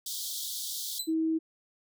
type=high-pass noise; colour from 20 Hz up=pink; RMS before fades=-36 dBFS; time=0.06-0.99 s; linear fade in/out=5 ms; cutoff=3300 Hz; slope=96 dB/octave
type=tone with exponential decay; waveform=20% pulse; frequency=4015 Hz; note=B7; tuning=28 cents sharp; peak=-22 dBFS; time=0.99-1.14 s; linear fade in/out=5 ms; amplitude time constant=31 ms
type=tone; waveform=sine; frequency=321.2 Hz; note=E4; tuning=45 cents flat; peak=-25 dBFS; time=1.07-1.39 s; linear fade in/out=20 ms
effects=none